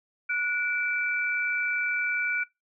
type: tone pair together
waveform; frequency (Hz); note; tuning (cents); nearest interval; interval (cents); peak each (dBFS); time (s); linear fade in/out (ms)
sine; 1463.8 / 2325; F#6 / D7; -19 / -18; minor sixth; 801; -28; 0.29-2.44; 10
effects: noise-tail reverb RT60 0.2 s tail -21 dB re dry